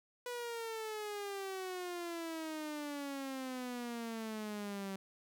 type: exponential sweep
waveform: sawtooth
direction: down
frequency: 492.4 to 192.1 Hz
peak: -36 dBFS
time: 0.26-4.96 s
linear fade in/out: 2 ms
effects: none